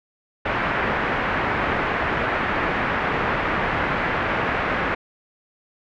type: low-pass noise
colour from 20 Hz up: white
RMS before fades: -23 dBFS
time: 0.45-4.95 s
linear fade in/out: 10 ms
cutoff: 2000 Hz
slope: 24 dB/octave
effects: none